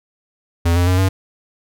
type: tone with pitch steps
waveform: square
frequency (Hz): 84.9 / 88.15 / 91.52 / 95.02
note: F2 / F2 / F#2 / F#2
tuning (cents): -48 / +17 / -18 / +47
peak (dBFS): -13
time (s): 0.65-1.09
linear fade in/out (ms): 10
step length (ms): 110
effects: none